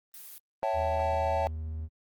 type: noise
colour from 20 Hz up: blue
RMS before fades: -46 dBFS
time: 0.14-0.38 s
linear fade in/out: 0 ms
type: chord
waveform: triangle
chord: A dominant seventh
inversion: first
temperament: equal with one note detuned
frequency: 554.4 / 659.3 / 770.1 / 880 Hz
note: C#5 / E5 / G5 / A5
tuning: 0 / 0 / -31 / 0 cents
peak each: -30 dBFS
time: 0.63-1.47 s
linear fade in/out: 0 ms
type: tone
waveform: triangle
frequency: 79 Hz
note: D#2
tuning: 27 cents sharp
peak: -31 dBFS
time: 0.73-1.89 s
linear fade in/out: 50 ms
effects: Opus 32 kbps